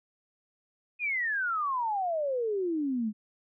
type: exponential sweep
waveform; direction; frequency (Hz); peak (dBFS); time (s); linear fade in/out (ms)
sine; down; 2517 to 205; -27; 0.99-3.13; 50
effects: none